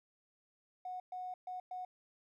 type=tone bursts at uneven times; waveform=triangle; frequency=733 Hz; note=F#5; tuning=16 cents flat; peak=-36 dBFS; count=4; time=0.85-1 / 1.12-1.34 / 1.47-1.6 / 1.71-1.85 s; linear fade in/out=5 ms; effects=tanh soft clip ceiling -38 dBFS